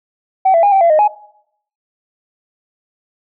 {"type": "tone with pitch steps", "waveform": "sine", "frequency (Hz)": [762, 668, 813, 776, 678, 617, 837], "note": ["G5", "E5", "G#5", "G5", "E5", "D#5", "G#5"], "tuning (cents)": [-49, 23, -37, -18, 49, -15, 13], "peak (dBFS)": -6, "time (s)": [0.45, 1.08], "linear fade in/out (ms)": 10, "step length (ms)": 90, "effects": ["noise-tail reverb RT60 0.7 s tail -20 dB re dry", "tanh soft clip ceiling -4 dBFS"]}